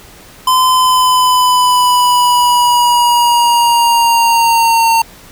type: tone with pitch glide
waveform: square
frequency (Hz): 1024 to 912.3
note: C6 to A#5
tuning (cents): -38 to -38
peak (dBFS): -8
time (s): 0.47-5.02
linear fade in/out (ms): 5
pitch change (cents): -200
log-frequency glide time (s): 0.68-4.91
effects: pink hiss -38 dBFS RMS until 5.31 s